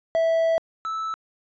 triangle tone pair in turn, 656 / 1312 Hz, E5 / E6, -9 / -9 cents, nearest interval octave, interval 1200 cents, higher second, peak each -16 / -24 dBFS, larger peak first, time 0.15-0.58 / 0.85-1.14 s, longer first, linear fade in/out 0 ms, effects resampled to 16000 Hz

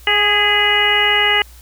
harmonic tone with a mistuned harmonic, 415.3 Hz, G#4, in tune, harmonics 1 / 2 / 3 / 4 / 5 / 6 / 7, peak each -23 / -21 / -24 / -21 / -16 / -24 / -16 dBFS, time 0.07-1.42 s, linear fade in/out 2 ms, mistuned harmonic 5, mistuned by -36 cents, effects added 60 Hz sine -39 dBFS peak until 1.61 s + white hiss -46 dBFS RMS until 1.61 s

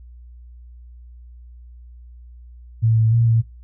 sine tone with pitch steps, 112.6 / 111.6 / 116.3 / 113.9 Hz, A2 / A2 / A#2 / A#2, +40 / +25 / -4 / -40 cents, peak -13 dBFS, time 2.82-3.42 s, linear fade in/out 20 ms, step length 150 ms, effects noise-tail reverb RT60 0.2 s tail -20 dB re dry + added 60 Hz sine -39 dBFS peak until 3.63 s

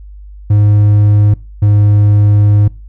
triangle tone pair in turn, 103.83 / 103.44 Hz, G#2 / G#2, 0 / -6 cents, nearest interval unison, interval 6 cents, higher first, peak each -3 dBFS, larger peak neither, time 0.5-1.34 / 1.62-2.68 s, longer second, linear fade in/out 5 ms, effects noise-tail reverb RT60 0.3 s tail -23 dB re dry + added 50 Hz sine -29 dBFS peak until 2.88 s

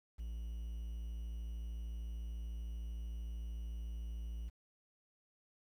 triangle tone with quantisation, 56.7 Hz, A#1, 47 cents flat, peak -38 dBFS, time 0.18-4.5 s, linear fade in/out 20 ms, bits 11, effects none

